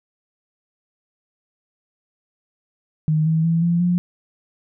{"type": "tone with pitch steps", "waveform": "sine", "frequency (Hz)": [155.3, 160.41, 165.68, 171.13, 176.75], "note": ["D#3", "E3", "E3", "F3", "F3"], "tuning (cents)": [-3, -47, 9, -35, 21], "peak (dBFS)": -15, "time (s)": [3.08, 3.98], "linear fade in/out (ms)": 0, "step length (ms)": 180, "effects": []}